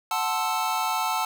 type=chord; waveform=square; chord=F# half-diminished seventh; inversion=none; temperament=equal; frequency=740 / 880 / 1046.5 / 1318.5 Hz; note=F#5 / A5 / C6 / E6; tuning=0 / 0 / 0 / 0 cents; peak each=-31 / -28 / -34 / -30 dBFS; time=0.11-1.25 s; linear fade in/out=2 ms; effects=none